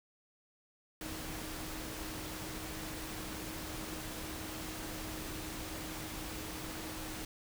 sine tone in noise, 314 Hz, D#4, 16 cents sharp, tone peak -47 dBFS, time 1.01-7.25 s, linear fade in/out 2 ms, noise pink, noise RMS -43 dBFS, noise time 1.01-7.25 s, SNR -7 dB, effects none

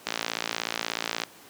click train, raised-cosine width 0.2 ms, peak -9 dBFS, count 67, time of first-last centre 0.07-1.236 s, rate 56.6 Hz, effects pink hiss -50 dBFS RMS until 1.49 s + high-pass 200 Hz 12 dB/octave

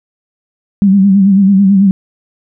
sine tone with vibrato, 195.8 Hz, G3, 2 cents flat, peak -4 dBFS, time 0.82-1.91 s, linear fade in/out 0 ms, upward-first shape sine, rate 9.1 Hz, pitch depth 64 cents each way, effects none

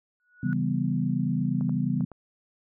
sine tone with exponential growth, 1465 Hz, F#6, 18 cents flat, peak -34 dBFS, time 0.2-0.53 s, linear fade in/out 0 ms, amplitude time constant 70 ms
sine chord, C# half-diminished seventh, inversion none, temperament equal with one note detuned, 136.37 / 164.81 / 196 / 246.9 Hz, C#3 / E3 / G3 / B3, -28 / 0 / 0 / 0 cents, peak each -29 dBFS, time 0.43-2.05 s, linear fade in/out 5 ms
clicks, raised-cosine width 1 ms, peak -30 dBFS, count 4, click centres 1.61 / 1.694 / 2.008 / 2.117 s
effects none

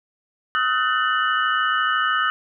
sine tone cluster, 1267 / 1379 / 1513 / 1787 / 2953 Hz, D#6 / F6 / F#6 / A6 / F#7, +31 / -22 / +38 / +26 / -4 cents, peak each -21 / -29 / -23 / -27 / -28 dBFS, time 0.55-2.3 s, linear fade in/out 0 ms, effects none

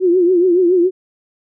sine tone with vibrato, 357.7 Hz, F4, 41 cents sharp, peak -9 dBFS, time 0-0.91 s, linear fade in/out 50 ms, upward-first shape triangle, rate 7.1 Hz, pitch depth 110 cents each way, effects none

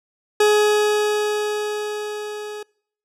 40% pulse tone with level ramp, 420.3 Hz, G#4, 21 cents sharp, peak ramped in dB -11 to -29 dBFS, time 0.4-2.63 s, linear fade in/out 5 ms, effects noise-tail reverb RT60 0.6 s tail -26 dB re dry + low-pass 11000 Hz 12 dB/octave

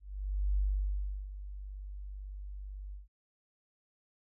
sine tone with ADSR envelope, 49 Hz, G1, in tune, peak -26 dBFS, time 0-3.08 s, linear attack 570 ms, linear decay 710 ms, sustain -14 dB, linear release 150 ms, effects none

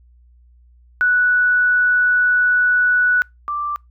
sine tone pair in turn, 1477 / 1175.8 Hz, F#6 / D6, -3 / +2 cents, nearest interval major third, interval 395 cents, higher first, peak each -12 / -20 dBFS, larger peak first, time 1.01-3.22 / 3.48-3.76 s, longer first, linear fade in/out 0 ms, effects noise-tail reverb RT60 0.2 s tail -26 dB re dry + added 60 Hz sine -47 dBFS peak until 3.9 s

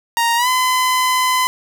sawtooth tone with pitch glide, 932.3 to 1016.7 Hz, A#5 to B5, 0 to +50 cents, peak -10 dBFS, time 0.17-1.47 s, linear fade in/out 0 ms, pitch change +150 cents, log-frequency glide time 0.36-0.48 s, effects none

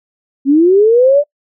sine linear sweep, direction up, 263 to 595 Hz, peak -5 dBFS, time 0.45-1.24 s, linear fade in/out 50 ms, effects noise-tail reverb RT60 0.1 s tail -24 dB re dry

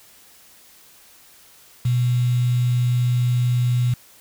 sine tone with quantisation, 123 Hz, B2, 7 cents flat, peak -16 dBFS, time 1.85-3.94 s, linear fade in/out 5 ms, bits 6, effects white hiss -50 dBFS RMS until 4.2 s

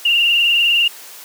sine tone with vibrato, 2794 Hz, F7, in tune, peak -11 dBFS, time 0.05-0.88 s, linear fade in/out 5 ms, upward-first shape triangle, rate 20 Hz, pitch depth 63 cents each way, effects white hiss -37 dBFS RMS until 1.24 s + high-pass 400 Hz 12 dB/octave

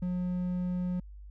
triangle tone, 180 Hz, F#3, 47 cents flat, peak -27 dBFS, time 0.02-1 s, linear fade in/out 5 ms, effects added 50 Hz sine -44 dBFS peak until 1.3 s

